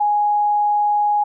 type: tone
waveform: sine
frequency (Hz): 830.6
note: G#5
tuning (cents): 0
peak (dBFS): -14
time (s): 0-1.24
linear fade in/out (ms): 10
effects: none